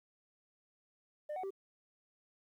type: tone with pitch steps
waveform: sine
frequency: 600 / 745 / 389.2 Hz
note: D5 / F#5 / G4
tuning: +37 / +12 / -12 cents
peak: -35 dBFS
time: 1.29-1.506 s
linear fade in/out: 10 ms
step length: 72 ms
effects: tanh soft clip ceiling -37 dBFS + 12-bit